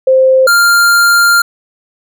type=tone pair in turn; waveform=sine / square; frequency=523.3 / 1397 Hz; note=C5 / F6; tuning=0 / 0 cents; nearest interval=octave + perfect fourth; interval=1700 cents; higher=second; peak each=-4 / -6 dBFS; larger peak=first; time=0.07-0.47 / 0.47-1.42 s; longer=second; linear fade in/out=5 ms; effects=none